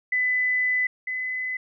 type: tone pair in turn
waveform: sine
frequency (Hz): 2003 / 2017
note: B6 / B6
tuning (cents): +24 / +36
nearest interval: unison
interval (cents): 12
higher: second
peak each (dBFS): -20 / -26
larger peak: first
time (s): 0.12-0.87 / 1.07-1.57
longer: first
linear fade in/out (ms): 5
effects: none